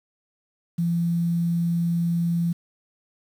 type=tone with quantisation; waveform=sine; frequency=170 Hz; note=F3; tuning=46 cents flat; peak=-20 dBFS; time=0.78-2.53 s; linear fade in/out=10 ms; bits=8; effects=none